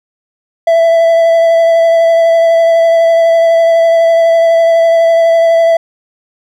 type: tone with vibrato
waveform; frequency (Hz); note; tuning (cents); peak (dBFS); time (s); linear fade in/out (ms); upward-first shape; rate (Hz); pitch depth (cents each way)
triangle; 664; E5; +12; -3; 0.67-5.77; 5; sine; 12; 13
effects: none